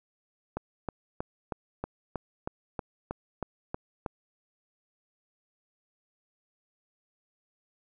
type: click train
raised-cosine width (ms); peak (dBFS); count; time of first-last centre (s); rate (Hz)
1; -18; 12; 0.57-4.062; 3.15
effects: none